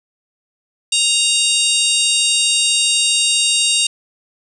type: harmonic tone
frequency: 932.3 Hz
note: A#5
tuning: in tune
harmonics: 3 / 4 / 5 / 6 / 7 / 8 / 9 / 10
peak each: -18 / -18 / -23 / -26 / -28 / -22 / -21 / -24 dBFS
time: 0.92-3.87 s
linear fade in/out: 5 ms
effects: none